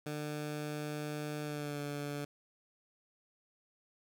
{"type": "tone with pitch glide", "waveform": "15% pulse", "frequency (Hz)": [150, 144.89], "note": ["D3", "D3"], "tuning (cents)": [37, -23], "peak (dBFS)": -31, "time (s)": [0.06, 2.25], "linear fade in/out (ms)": 5, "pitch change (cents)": -60, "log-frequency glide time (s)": [1.4, 1.8], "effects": []}